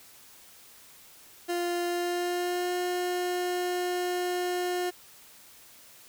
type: tone with pitch glide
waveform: 30% pulse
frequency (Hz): 349.2 to 358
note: F4 to F4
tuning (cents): 0 to +43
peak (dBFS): -25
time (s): 1.48-4.91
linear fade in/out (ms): 20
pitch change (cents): +43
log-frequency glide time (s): 1.86-2.76
effects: white hiss -53 dBFS RMS until 6.08 s